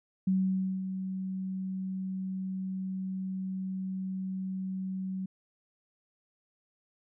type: tone with ADSR envelope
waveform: sine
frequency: 188.8 Hz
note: F#3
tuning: 35 cents sharp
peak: -23 dBFS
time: 0.27-5.26 s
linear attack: 6 ms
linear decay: 540 ms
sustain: -9 dB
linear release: 6 ms
effects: none